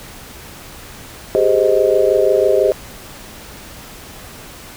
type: chord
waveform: sine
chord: Ab major seventh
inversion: third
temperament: just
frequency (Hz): 389.3 / 415.3 / 519.1 / 623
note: G4 / Ab4 / C5 / Eb5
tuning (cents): -12 / 0 / -14 / +2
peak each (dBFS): -16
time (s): 1.35-2.72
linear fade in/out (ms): 0
effects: pink hiss -36 dBFS RMS until 4.76 s